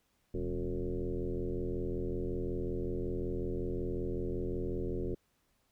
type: tone with frequency modulation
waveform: sine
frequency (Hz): 194.2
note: G3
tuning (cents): -16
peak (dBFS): -32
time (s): 0.34-5.15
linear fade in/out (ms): 5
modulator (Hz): 85.4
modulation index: 3.1
effects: pink hiss -75 dBFS RMS until 5.71 s